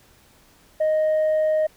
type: tone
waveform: sine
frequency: 622 Hz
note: D#5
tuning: 1 cent flat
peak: -15 dBFS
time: 0.8-1.67 s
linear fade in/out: 10 ms
effects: tanh soft clip ceiling -16 dBFS + pink hiss -55 dBFS RMS until 1.76 s